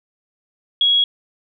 sine tone, 3322 Hz, G#7, in tune, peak -12 dBFS, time 0.81-1.04 s, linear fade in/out 2 ms, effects none

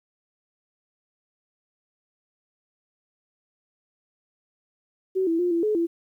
sine tone with pitch steps, 377.6 / 330.4 / 354.2 / 337 / 426.3 / 336.8 Hz, F#4 / E4 / F4 / E4 / G#4 / E4, +35 / +4 / +24 / +38 / +45 / +37 cents, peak -20 dBFS, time 5.15-5.87 s, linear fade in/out 20 ms, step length 120 ms, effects 10-bit

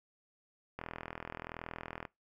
click train, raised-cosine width 0.5 ms, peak -25 dBFS, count 53, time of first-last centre 0.79-2.052 s, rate 41.2 Hz, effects noise-tail reverb RT60 0.2 s tail -23 dB re dry

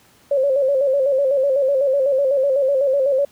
sine tone with vibrato, 545 Hz, C#5, 29 cents flat, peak -14 dBFS, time 0.31-3.25 s, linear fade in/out 5 ms, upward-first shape square, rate 8 Hz, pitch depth 66 cents each way, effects pink hiss -53 dBFS RMS until 3.31 s + high-pass 80 Hz 12 dB/octave

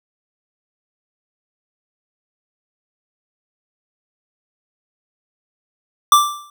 square tone with exponential decay, 1174.7 Hz, D6, in tune, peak -5 dBFS, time 6.12-6.5 s, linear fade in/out 2 ms, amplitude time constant 81 ms, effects none

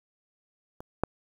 clicks, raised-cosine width 1 ms, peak -27 / -10 dBFS, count 2, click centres 0.805 / 1.036 s, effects 8-bit

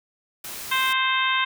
white noise, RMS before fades -35 dBFS, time 0.44-0.93 s, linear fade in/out 5 ms
harmonic tone, 523.3 Hz, C5, in tune, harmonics 2 / 3 / 4 / 5 / 6 / 7, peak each -24 / -26 / -27 / -28 / -29 / -29 dBFS, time 0.71-1.45 s, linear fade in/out 10 ms
effects none

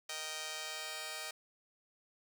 5% pulse chord, Eb major, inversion second, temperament just, 466.7 / 622.3 / 777.8 Hz, Bb4 / Eb5 / G5, +2 / 0 / -14 cents, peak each -38 / -32 / -34 dBFS, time 0.09-1.31 s, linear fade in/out 5 ms, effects none

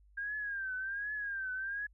sine tone with vibrato, 1605 Hz, G6, 40 cents sharp, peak -35 dBFS, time 0.17-1.87 s, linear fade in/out 10 ms, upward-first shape triangle, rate 1.3 Hz, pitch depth 120 cents each way, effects added 50 Hz sine -60 dBFS peak until 1.93 s

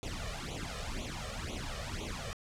pink noise with flanger, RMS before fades -39 dBFS, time 0.03-2.33 s, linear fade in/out 0 ms, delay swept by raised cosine 0.29 to 1.69 ms, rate 2 Hz, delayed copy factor +0.95, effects low-pass 7000 Hz 12 dB/octave

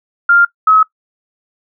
sine tone pair in turn, 1396.9 / 1282.2 Hz, F6 / E6, 0 / -48 cents, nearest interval minor second, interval 148 cents, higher first, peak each -5 dBFS, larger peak neither, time 0.29-0.45 / 0.67-0.83 s, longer neither, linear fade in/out 5 ms, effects noise-tail reverb RT60 0.1 s tail -21 dB re dry

